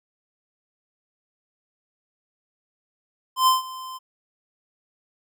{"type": "tone with ADSR envelope", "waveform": "square", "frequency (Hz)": 1035, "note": "C6", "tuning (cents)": -19, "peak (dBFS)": -14, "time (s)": [3.36, 3.99], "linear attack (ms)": 110, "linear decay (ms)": 150, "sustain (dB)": -20, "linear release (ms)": 26, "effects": []}